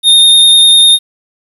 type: tone with vibrato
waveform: square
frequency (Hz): 3671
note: A#7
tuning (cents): -27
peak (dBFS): -3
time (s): 0.03-0.99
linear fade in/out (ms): 50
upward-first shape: triangle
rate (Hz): 10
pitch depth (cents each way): 17
effects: 7-bit